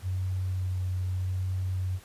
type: tone with vibrato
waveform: sine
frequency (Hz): 92.5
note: F#2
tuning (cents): 0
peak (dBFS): -27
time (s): 0.02-2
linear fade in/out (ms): 50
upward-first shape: sine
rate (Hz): 0.81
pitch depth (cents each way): 12
effects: pink hiss -53 dBFS RMS until 2.04 s + resampled to 32000 Hz